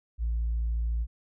sine tone, 57 Hz, A#1, 38 cents flat, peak -24 dBFS, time 0.18-1.07 s, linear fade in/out 50 ms, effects tanh soft clip ceiling -23 dBFS

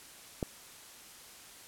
click, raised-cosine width 2 ms, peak -18 dBFS, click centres 0.428 s, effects white hiss -52 dBFS RMS until 1.67 s + low-pass 12000 Hz 12 dB/octave

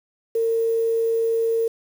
sine tone with quantisation, 455.5 Hz, A#4, 40 cents flat, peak -18 dBFS, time 0.35-1.68 s, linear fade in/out 5 ms, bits 7, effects none

